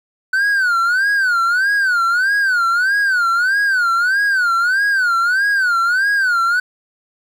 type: tone with vibrato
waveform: triangle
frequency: 1496 Hz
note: F#6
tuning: 19 cents sharp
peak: -11 dBFS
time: 0.33-6.6 s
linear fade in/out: 5 ms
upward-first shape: sine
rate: 1.6 Hz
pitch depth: 170 cents each way
effects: 8-bit